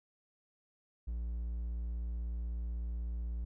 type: tone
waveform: triangle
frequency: 58.1 Hz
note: A#1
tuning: 5 cents flat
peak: -33 dBFS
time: 1.07-3.45 s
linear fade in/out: 10 ms
effects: none